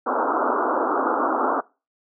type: band-pass noise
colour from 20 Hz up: white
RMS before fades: -22 dBFS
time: 0.06-1.61 s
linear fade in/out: 10 ms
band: 240 to 1400 Hz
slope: 96 dB/octave
effects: noise-tail reverb RT60 0.3 s tail -23 dB re dry